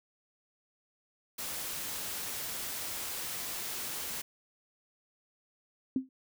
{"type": "noise", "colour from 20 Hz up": "white", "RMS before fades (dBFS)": -38, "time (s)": [1.38, 4.22], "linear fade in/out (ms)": 10}
{"type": "tone with exponential decay", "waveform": "sine", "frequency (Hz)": 261.6, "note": "C4", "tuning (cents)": 0, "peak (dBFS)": -23, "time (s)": [5.96, 6.09], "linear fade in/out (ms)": 2, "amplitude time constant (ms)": 27}
{"effects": []}